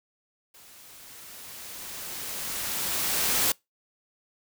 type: noise with level ramp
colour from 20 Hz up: white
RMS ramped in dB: -52 to -23 dBFS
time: 0.54-3.52 s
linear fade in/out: 5 ms
effects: noise-tail reverb RT60 0.2 s tail -25 dB re dry